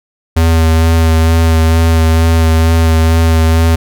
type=tone with vibrato; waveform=square; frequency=81.5 Hz; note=E2; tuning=19 cents flat; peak=-7 dBFS; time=0.36-3.76 s; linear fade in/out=10 ms; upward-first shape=sine; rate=2.2 Hz; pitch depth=18 cents each way; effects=none